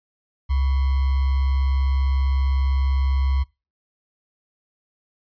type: tone with sample-and-hold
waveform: sine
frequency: 67.3 Hz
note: C2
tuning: 49 cents sharp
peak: -17 dBFS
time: 0.49-3.44 s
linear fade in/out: 20 ms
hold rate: 1050 Hz
effects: noise-tail reverb RT60 0.3 s tail -25 dB re dry + resampled to 11025 Hz